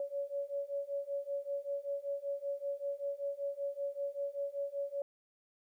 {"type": "beating tone pair", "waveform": "sine", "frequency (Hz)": [560, 565.2], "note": ["C#5", "C#5"], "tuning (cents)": [18, 34], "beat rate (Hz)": 5.2, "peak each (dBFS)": [-39, -38], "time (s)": [0, 5.02], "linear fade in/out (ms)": 2, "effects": ["12-bit"]}